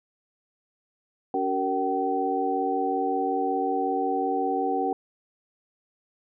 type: tone cluster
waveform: sine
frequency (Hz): 282.8 / 379.7 / 465.1 / 766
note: C#4 / F#4 / A#4 / G5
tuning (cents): +35 / +45 / -4 / -40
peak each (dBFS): -30 / -30 / -30 / -26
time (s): 1.34-4.93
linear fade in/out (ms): 2
effects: none